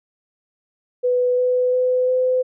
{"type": "tone with pitch steps", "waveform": "sine", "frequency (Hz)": [496.1, 500.4, 504.8, 509.2], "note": ["B4", "B4", "B4", "C5"], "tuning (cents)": [8, 23, 38, -47], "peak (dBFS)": -15, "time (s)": [1.03, 2.43], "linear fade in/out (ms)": 20, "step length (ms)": 350, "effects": []}